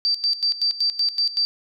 sine tone with tremolo, 4661 Hz, D8, 14 cents flat, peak -17 dBFS, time 0.05-1.45 s, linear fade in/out 0 ms, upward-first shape square, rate 5.3 Hz, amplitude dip 80%, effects none

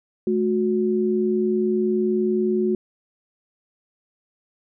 sine tone pair together, 215.8 / 365.2 Hz, A3 / F#4, -33 / -23 cents, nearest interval major sixth, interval 910 cents, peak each -22 / -20 dBFS, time 0.27-2.75 s, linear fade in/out 2 ms, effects none

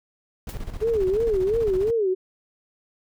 brown noise with tremolo, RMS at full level -31 dBFS, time 0.47-1.91 s, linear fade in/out 2 ms, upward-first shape square, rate 15 Hz, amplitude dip 60%
white noise with exponential decay, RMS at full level -37 dBFS, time 0.49-0.63 s, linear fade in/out 0 ms, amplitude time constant 30 ms
sine tone with vibrato, 415.3 Hz, G#4, in tune, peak -19 dBFS, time 0.81-2.15 s, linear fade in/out 20 ms, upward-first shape sine, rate 2.9 Hz, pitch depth 200 cents each way
effects none

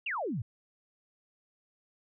sine exponential sweep, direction down, 2955 to 97.5 Hz, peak -31 dBFS, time 0.06-0.42 s, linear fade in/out 5 ms, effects none

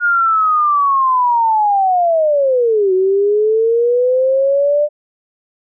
sine linear two-way sweep, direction down then up, 1436 to 369 to 598 Hz, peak -10 dBFS, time 0-4.89 s, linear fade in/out 50 ms, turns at 2.93 s, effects none

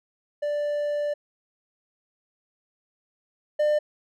triangle tone pair in turn, 587.3 / 599.6 Hz, D5 / D5, 0 / +36 cents, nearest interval unison, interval 36 cents, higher second, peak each -22 / -17 dBFS, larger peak second, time 0.42-1.14 / 3.59-3.79 s, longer first, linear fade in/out 10 ms, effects none

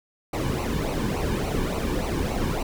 brown noise with flanger, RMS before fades -26 dBFS, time 0.33-2.63 s, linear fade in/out 5 ms, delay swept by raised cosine 0.58 to 1.55 ms, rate 3.5 Hz, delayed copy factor -0.7, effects none

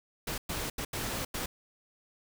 pink noise bursts at uneven times, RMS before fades -35 dBFS, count 5, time 0.27-0.38 / 0.49-0.7 / 0.78-0.85 / 0.93-1.25 / 1.34-1.46 s, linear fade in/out 5 ms, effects none

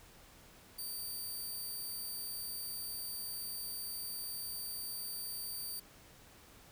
10% pulse tone, 4634 Hz, D8, 24 cents flat, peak -33 dBFS, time 0.78-5.8 s, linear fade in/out 10 ms, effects pink hiss -59 dBFS RMS until 6.71 s

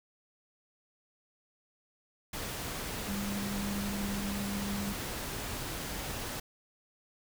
sine tone in noise, 200.7 Hz, G3, 41 cents sharp, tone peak -34 dBFS, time 3.08-4.93 s, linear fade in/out 5 ms, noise pink, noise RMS -38 dBFS, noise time 2.33-6.4 s, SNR +1 dB, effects none

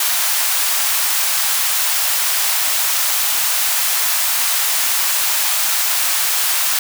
white high-pass noise, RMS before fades -17 dBFS, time 0-6.79 s, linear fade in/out 2 ms, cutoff 710 Hz, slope 24 dB/octave, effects none

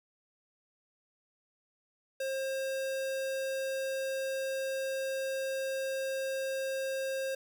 square tone, 534 Hz, C5, 35 cents sharp, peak -33 dBFS, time 2.2-7.35 s, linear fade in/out 5 ms, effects 10-bit

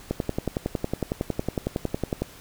click train, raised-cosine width 2 ms, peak -11 dBFS, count 24, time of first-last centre 0.11-2.22 s, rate 10.9 Hz, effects pink hiss -47 dBFS RMS until 2.4 s

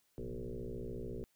sine tone with frequency modulation, 186.9 Hz, F#3, 18 cents sharp, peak -39 dBFS, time 0.18-1.24 s, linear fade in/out 0 ms, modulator 60 Hz, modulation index 4.8, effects white hiss -75 dBFS RMS until 1.35 s

